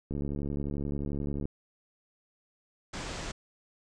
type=click train; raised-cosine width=3 ms; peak=-22 dBFS; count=97; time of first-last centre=0.11-1.455 s; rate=71.4 Hz
type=low-pass noise; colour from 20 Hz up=pink; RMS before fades=-38 dBFS; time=2.93-3.32 s; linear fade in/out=10 ms; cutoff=8000 Hz; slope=48 dB/octave
effects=none